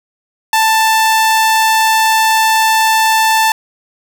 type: tone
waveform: sawtooth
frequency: 884 Hz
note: A5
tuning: 8 cents sharp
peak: -5 dBFS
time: 0.53-3.52 s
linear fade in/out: 2 ms
effects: none